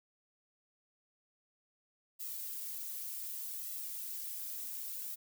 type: noise with flanger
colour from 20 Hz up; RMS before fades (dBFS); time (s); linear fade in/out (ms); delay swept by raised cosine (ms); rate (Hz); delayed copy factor
violet; -42; 2.19-5.16; 20; 1.5 to 3.7; 0.66; +0.7
effects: none

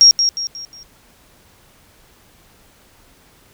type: tone with echo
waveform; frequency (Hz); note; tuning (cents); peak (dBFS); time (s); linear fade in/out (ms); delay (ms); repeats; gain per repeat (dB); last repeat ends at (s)
sine; 5588; F8; 0; -4; 0.01-0.11; 0; 180; 4; -8; 0.83
effects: pink hiss -51 dBFS RMS until 3.53 s

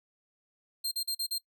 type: tone bursts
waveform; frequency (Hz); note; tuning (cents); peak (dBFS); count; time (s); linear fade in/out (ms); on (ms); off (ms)
sawtooth; 4186; C8; 0; -27; 5; 0.84-1.384; 10; 76; 41
effects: noise-tail reverb RT60 0.1 s tail -22 dB re dry

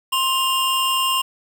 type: tone pair together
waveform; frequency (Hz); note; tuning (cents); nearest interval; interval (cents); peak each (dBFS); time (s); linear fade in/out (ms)
square; 1051 / 2817; C6 / F7; +7 / +14; octave + perfect fourth; 1707; -21; 0.12-1.22; 10
effects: 7-bit

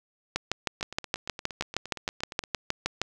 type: two click trains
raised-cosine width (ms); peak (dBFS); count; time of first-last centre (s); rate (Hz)
0.2; -9 / -21; 18 / 15; 0.36-3.016 / 0.81-2.438; 6.4 / 8.6
effects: none

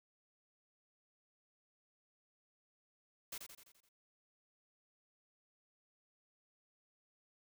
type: noise with echo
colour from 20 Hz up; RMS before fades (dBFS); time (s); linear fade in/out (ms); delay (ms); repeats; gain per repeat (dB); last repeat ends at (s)
white; -45; 3.32-3.38; 5; 85; 6; -5; 3.89
effects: none

